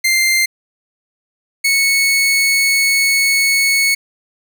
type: tone pair in turn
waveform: sawtooth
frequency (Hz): 2093 / 2207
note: C7 / C#7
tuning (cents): 0 / -8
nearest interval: minor second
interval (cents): 92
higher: second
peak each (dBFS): -8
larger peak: neither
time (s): 0.04-0.46 / 1.64-3.95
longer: second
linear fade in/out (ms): 10
effects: none